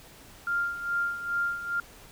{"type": "tone with tremolo", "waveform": "sine", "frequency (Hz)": 1396.9, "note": "F6", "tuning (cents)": 0, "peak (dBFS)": -24, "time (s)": [0.47, 1.8], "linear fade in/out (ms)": 2, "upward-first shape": "sine", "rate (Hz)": 2.4, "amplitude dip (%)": 70, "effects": ["pink hiss -51 dBFS RMS until 2.11 s"]}